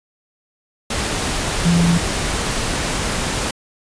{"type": "tone in noise", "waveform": "sine", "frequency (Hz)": 170.6, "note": "F3", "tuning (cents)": -40, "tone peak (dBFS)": -12, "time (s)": [1.65, 1.98], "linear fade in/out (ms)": 5, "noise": "pink", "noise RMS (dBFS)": -21, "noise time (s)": [0.9, 3.51], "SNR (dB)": 6, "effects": ["resampled to 22050 Hz"]}